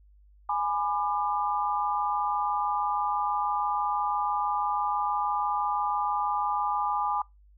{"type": "chord", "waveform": "sine", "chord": "G# diminished", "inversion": "none", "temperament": "just", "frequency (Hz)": [830.6, 996.7, 1196.1], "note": ["G#5", "B5", "D6"], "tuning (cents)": [0, 16, 31], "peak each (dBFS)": [-28, -31, -30], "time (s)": [0.49, 7.22], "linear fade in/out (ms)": 5, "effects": ["noise-tail reverb RT60 0.2 s tail -24 dB re dry", "added 50 Hz sine -54 dBFS peak until 7.57 s"]}